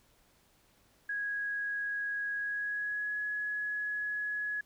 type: tone with pitch glide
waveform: sine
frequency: 1656 to 1685.9 Hz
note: G#6 to G#6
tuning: -5 to +26 cents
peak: -32 dBFS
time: 1.09-4.61 s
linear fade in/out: 5 ms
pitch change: +31 cents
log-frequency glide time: 2.37-3.19 s
effects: pink hiss -67 dBFS RMS until 4.65 s